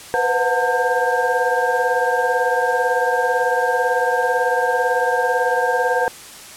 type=tone cluster; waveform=sine; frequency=490 / 508 / 727 / 903 / 1592 Hz; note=B4 / B4 / F#5 / A5 / G6; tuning=-14 / +49 / -31 / +45 / +26 cents; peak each=-22 dBFS; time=0.14-6.08 s; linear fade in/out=0 ms; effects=white hiss -38 dBFS RMS until 6.56 s + low-pass 11000 Hz 12 dB/octave